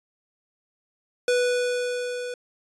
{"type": "tone with level ramp", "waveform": "square", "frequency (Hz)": 492.6, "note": "B4", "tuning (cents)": -5, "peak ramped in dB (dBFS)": [-19, -31], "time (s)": [1.28, 2.34], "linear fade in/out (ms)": 2, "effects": ["resampled to 22050 Hz"]}